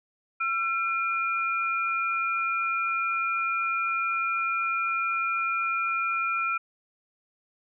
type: tone pair together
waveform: sine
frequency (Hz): 1352 / 2409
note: E6 / D7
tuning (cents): +43 / +43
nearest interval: minor seventh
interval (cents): 1000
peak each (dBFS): -26 / -29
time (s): 0.4-6.58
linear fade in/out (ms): 10
effects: none